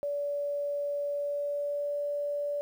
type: tone with pitch glide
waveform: sine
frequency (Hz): 575 to 579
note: D5 to D5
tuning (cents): -37 to -25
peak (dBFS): -29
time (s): 0.03-2.61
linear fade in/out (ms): 0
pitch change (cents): +12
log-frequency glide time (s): 1.12-1.99
effects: 10-bit